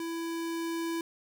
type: tone with level ramp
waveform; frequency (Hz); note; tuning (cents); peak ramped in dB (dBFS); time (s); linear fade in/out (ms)
square; 332.3; E4; +14; -34 to -31; 0-1.01; 2
effects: none